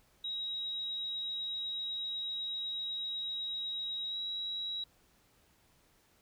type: tone with pitch glide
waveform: sine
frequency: 3823 to 3870 Hz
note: A#7 to B7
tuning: +43 to -36 cents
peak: -35 dBFS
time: 0.24-4.84 s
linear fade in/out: 5 ms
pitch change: +21 cents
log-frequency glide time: 4.09-4.16 s
effects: pink hiss -68 dBFS RMS until 6.21 s